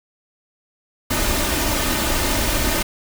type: noise with comb filter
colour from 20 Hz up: pink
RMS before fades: -20 dBFS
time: 1.1-2.83 s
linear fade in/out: 10 ms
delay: 3.3 ms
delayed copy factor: +0.55
effects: none